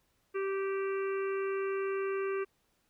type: harmonic tone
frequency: 389.6 Hz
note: G4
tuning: 11 cents flat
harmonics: 1 / 3 / 4 / 5 / 6 / 7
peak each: -31 / -41 / -45 / -49 / -48 / -49 dBFS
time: 0.34-2.45 s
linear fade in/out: 20 ms
effects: pink hiss -74 dBFS RMS until 2.89 s